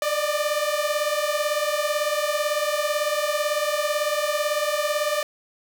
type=beating tone pair; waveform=sawtooth; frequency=587.3 / 605.3 Hz; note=D5 / D#5; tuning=0 / -48 cents; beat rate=18 Hz; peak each=-21 dBFS; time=0.02-5.23 s; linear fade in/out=2 ms; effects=none